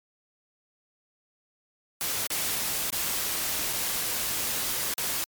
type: noise with dropouts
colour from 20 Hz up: white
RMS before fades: -29 dBFS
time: 2.01-5.24 s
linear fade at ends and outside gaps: 0 ms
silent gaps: 2.268-2.303 / 2.902-2.927 / 3.728-3.732 / 4.938-4.98 s
effects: MP3 96 kbps